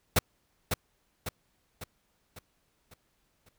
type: noise with echo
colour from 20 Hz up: pink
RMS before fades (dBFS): -22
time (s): 0.16-0.19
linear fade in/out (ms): 5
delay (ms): 550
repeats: 6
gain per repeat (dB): -6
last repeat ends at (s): 3.49
effects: pink hiss -73 dBFS RMS until 3.58 s

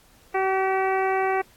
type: harmonic tone with a mistuned harmonic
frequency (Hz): 381.6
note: G4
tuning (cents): -47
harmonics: 1 / 2 / 3 / 4 / 5 / 6 / 7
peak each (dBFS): -24 / -24 / -31 / -33 / -32 / -34 / -41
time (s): 0.34-1.42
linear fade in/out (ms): 10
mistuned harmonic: 5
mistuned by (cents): +19
effects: pink hiss -56 dBFS RMS until 1.56 s + AAC 64 kbps

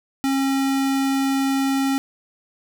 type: tone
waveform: square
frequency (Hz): 271.1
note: C#4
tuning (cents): -38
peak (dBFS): -19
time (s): 0.24-1.98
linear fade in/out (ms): 0
effects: none

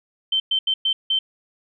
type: tone bursts at uneven times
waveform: sine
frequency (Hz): 3104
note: G7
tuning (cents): -18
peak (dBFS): -17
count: 5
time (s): 0.32-0.4 / 0.51-0.59 / 0.67-0.74 / 0.85-0.93 / 1.1-1.19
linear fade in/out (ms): 5
effects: none

